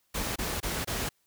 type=noise bursts; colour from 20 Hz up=pink; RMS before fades=-32 dBFS; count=4; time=0.14-1.092 s; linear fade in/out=10 ms; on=220 ms; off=24 ms; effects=white hiss -72 dBFS RMS until 1.26 s